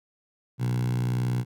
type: tone with high-pass filter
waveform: 10% pulse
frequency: 61.2 Hz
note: B1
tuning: 15 cents flat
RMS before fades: -26 dBFS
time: 0.58-1.45 s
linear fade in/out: 50 ms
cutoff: 130 Hz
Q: 8.6
effects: none